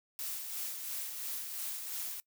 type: noise with tremolo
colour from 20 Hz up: blue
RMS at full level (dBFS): -38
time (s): 0.19-2.2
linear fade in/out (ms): 0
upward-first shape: sine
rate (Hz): 2.9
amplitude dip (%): 40
effects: noise-tail reverb RT60 0.1 s tail -21 dB re dry